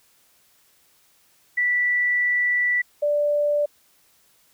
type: tone pair in turn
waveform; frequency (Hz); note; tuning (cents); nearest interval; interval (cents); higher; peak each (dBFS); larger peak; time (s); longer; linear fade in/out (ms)
sine; 1964 / 587.1; B6 / D5; -10 / -1; octave + major sixth; 2091; first; -18; neither; 1.57-2.82 / 3.02-3.66; first; 10
effects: white hiss -60 dBFS RMS until 4.53 s